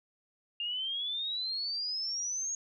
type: exponential sweep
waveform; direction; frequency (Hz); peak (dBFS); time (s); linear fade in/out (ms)
sine; up; 2797 to 6645; -32; 0.6-2.55; 2
effects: none